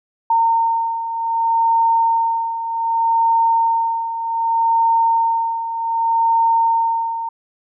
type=beating tone pair; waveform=sine; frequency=914 / 914.65 Hz; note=A#5 / A#5; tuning=-34 / -33 cents; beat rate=0.65 Hz; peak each=-21 / -15 dBFS; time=0.3-7.29 s; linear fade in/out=5 ms; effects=none